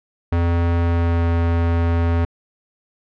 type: tone with pitch glide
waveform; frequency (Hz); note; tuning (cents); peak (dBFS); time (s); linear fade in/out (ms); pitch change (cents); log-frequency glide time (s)
square; 85.3 to 84.52; F2 to E2; -40 to +44; -16; 0.32-2.25; 5; -16; 0.77-1.28
effects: low-pass 2000 Hz 12 dB/octave